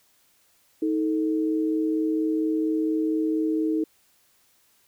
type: tone pair together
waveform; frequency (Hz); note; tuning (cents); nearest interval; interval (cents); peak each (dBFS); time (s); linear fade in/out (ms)
sine; 315.7 / 440; D#4 / A4; +25 / 0; tritone; 575; -22 / -29; 0.82-3.84; 5
effects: white hiss -63 dBFS RMS until 4.87 s